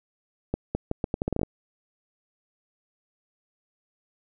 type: accelerating click train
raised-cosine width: 2 ms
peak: -12 dBFS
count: 12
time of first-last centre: 0.54-1.432 s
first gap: 210 ms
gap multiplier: 0.78
effects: none